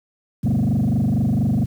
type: tone with frequency modulation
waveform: sine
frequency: 172.7 Hz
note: F3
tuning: 19 cents flat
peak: -13 dBFS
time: 0.43-1.66 s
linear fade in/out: 20 ms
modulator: 24.3 Hz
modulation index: 3.1
effects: tanh soft clip ceiling -15 dBFS + 8-bit